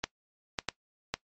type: clicks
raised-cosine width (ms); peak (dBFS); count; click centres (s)
0.2; -12; 4; 0.04 / 0.588 / 0.687 / 1.14
effects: noise-tail reverb RT60 0.1 s tail -20 dB re dry + MP3 32 kbps